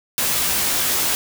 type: noise with comb filter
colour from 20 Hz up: white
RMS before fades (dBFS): -20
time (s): 0.18-1.15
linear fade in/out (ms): 0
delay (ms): 16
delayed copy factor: +0.6
effects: none